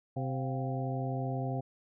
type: harmonic tone with a mistuned harmonic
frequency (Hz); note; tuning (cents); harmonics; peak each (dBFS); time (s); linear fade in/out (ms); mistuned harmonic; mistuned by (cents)
130.81; C3; 0; 1 / 2 / 3 / 4 / 5 / 6; -33 / -39 / -43 / -42 / -40 / -44; 0.16-1.61; 10; 5; +100
effects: none